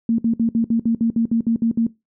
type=tone bursts; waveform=sine; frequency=229.2 Hz; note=A#3; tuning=29 cents flat; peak=-14 dBFS; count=12; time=0.09-1.867 s; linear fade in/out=2 ms; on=94 ms; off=59 ms; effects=noise-tail reverb RT60 0.2 s tail -20 dB re dry